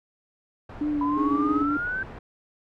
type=low-pass noise; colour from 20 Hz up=pink; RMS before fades=-41 dBFS; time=0.69-2.19 s; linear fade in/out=5 ms; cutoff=1500 Hz; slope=12 dB/octave
type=tone with vibrato; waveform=sine; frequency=293.7 Hz; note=D4; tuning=in tune; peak=-23 dBFS; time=0.81-1.77 s; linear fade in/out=2 ms; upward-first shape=triangle; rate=3.3 Hz; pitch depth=43 cents each way
type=exponential sweep; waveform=sine; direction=up; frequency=987.8 to 1568 Hz; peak=-26 dBFS; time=1.01-2.03 s; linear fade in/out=2 ms
type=chord; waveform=triangle; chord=C# suspended second; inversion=none; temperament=equal with one note detuned; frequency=277.2 / 314.2 / 415.3 Hz; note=C#4 / D#4 / G#4; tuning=0 / +17 / 0 cents; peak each=-27 / -29 / -31 dBFS; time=1.16-1.64 s; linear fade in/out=20 ms
effects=none